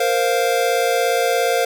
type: chord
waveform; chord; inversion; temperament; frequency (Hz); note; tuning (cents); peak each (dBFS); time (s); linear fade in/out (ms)
square; Bb suspended second; none; equal; 466.2 / 523.3 / 698.5; Bb4 / C5 / F5; 0 / 0 / 0; -21 / -21 / -21; 0-1.65; 5
effects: none